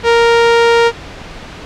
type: tone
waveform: sawtooth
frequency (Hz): 466.2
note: A#4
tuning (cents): 0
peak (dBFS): -3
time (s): 0.03-0.92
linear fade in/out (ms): 50
effects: pink hiss -30 dBFS RMS until 1.65 s + low-pass 4000 Hz 12 dB/octave